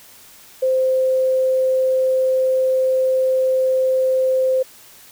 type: tone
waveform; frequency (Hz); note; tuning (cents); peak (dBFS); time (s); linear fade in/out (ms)
sine; 520; C5; -11; -14; 0.62-4.63; 10
effects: white hiss -45 dBFS RMS until 5.11 s